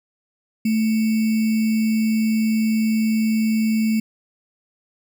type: tone with sample-and-hold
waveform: sine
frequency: 220 Hz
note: A3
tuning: in tune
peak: -16 dBFS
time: 0.65-4 s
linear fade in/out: 5 ms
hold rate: 2450 Hz
effects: none